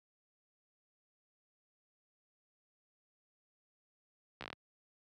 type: slowing click train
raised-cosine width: 0.3 ms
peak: -26 dBFS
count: 7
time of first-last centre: 4.41-4.529 s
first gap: 14 ms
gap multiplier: 1.14
effects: high-pass 100 Hz 12 dB/octave